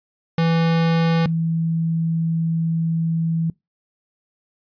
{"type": "tone pair in turn", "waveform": ["square", "sine"], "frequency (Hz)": [165.3, 164.06], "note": ["E3", "E3"], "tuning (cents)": [5, -8], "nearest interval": "unison", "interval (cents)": 13, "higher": "first", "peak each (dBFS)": [-16, -18], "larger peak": "first", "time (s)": [[0.38, 1.26], [1.26, 3.5]], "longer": "second", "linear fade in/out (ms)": 2, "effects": ["noise-tail reverb RT60 0.2 s tail -24 dB re dry", "resampled to 11025 Hz"]}